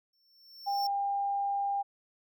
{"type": "tone with exponential growth", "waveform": "square", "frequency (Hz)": 5420, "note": "E8", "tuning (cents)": 47, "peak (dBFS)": -33, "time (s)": [0.13, 0.87], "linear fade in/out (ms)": 5, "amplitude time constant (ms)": 160}
{"type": "tone", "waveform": "sine", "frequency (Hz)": 800, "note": "G5", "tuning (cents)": 35, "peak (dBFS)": -28, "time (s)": [0.66, 1.83], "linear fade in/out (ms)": 20}
{"effects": []}